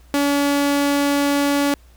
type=tone; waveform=sawtooth; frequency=284.5 Hz; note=C#4; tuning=45 cents sharp; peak=-12 dBFS; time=0.14-1.74 s; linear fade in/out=0 ms; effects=added 60 Hz sine -46 dBFS peak until 1.96 s + pink hiss -56 dBFS RMS until 1.96 s